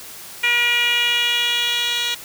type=tone with band-pass filter sweep; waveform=10% pulse; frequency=479 Hz; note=A#4; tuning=47 cents sharp; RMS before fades=-19 dBFS; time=0.43-2.15 s; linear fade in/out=10 ms; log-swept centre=2400 to 4000 Hz; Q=3.4; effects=white hiss -37 dBFS RMS until 2.24 s